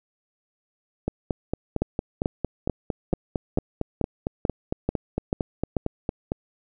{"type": "two click trains", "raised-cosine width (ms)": 2, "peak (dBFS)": [-9, -11], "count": [10, 24], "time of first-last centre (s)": [[1.82, 5.767], [1.08, 6.319]], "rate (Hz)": [2.28, 4.39], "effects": []}